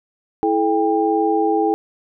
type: tone cluster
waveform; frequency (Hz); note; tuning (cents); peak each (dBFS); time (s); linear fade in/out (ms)
sine; 328.1 / 429.6 / 797; E4 / A4 / G5; -8 / -41 / +28; -19; 0.43-1.74; 0
effects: none